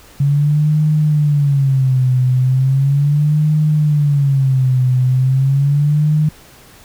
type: tone with vibrato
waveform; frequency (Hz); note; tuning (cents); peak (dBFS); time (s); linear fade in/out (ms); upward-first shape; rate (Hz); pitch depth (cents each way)
sine; 139.6; C#3; +13; -10; 0.2-6.29; 5; sine; 0.37; 160
effects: pink hiss -43 dBFS RMS until 6.84 s